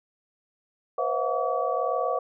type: tone cluster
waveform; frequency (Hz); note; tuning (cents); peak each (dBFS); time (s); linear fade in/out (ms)
sine; 489.4 / 531 / 655 / 722 / 1141; B4 / C5 / E5 / F#5 / C#6; -16 / +25 / -11 / -43 / +50; -30; 0.98-2.19; 5
effects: none